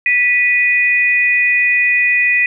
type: tone pair together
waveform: sine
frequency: 1964.4 / 2477 Hz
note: B6 / D#7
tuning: -10 / -8 cents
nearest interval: major third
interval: 402 cents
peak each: -13 dBFS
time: 0.06-2.46 s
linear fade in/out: 2 ms
effects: none